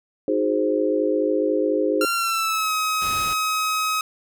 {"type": "chord", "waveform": "sine", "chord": "Ab dominant seventh", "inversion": "second", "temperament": "equal with one note detuned", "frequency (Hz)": [311.1, 365.3, 415.3, 523.3], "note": ["Eb4", "Gb4", "Ab4", "C5"], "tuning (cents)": [0, -22, 0, 0], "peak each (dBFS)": [-23, -27, -23, -23], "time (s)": [0.28, 2.05], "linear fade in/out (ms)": 2}
{"type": "tone with pitch glide", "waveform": "sawtooth", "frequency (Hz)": [1377, 1270], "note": ["F6", "D#6"], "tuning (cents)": [-25, 35], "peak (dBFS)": -17, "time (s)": [2.01, 4.01], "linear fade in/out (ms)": 2, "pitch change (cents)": -140, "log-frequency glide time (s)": [2.14, 2.73]}
{"type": "noise", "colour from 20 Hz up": "pink", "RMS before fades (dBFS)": -35, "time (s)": [3.01, 3.34], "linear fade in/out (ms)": 10}
{"effects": []}